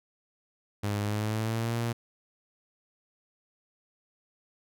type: tone with pitch glide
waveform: sawtooth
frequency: 103 to 116.96 Hz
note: G#2 to A#2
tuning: -14 to +6 cents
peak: -24 dBFS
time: 0.83-1.93 s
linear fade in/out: 10 ms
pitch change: +220 cents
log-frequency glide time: 1.01-1.75 s
effects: none